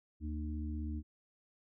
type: harmonic tone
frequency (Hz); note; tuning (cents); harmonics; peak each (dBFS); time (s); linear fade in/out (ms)
76; D#2; -40; 1 / 3 / 4; -37 / -44 / -45; 0.2-1.03; 50
effects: none